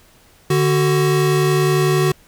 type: tone pair together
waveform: square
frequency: 148.2 / 373.7 Hz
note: D3 / F#4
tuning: +16 / +17 cents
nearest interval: octave + major third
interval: 1601 cents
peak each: -17 dBFS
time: 0.5-2.12 s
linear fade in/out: 5 ms
effects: pink hiss -51 dBFS RMS until 2.27 s